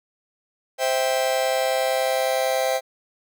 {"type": "chord", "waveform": "45% pulse", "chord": "C major", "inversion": "none", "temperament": "just", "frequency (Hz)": [523.3, 654.1, 784.9], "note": ["C5", "E5", "G5"], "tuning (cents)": [0, -14, 2], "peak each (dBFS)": [-23, -25, -26], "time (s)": [0.78, 2.81], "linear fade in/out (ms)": 50, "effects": []}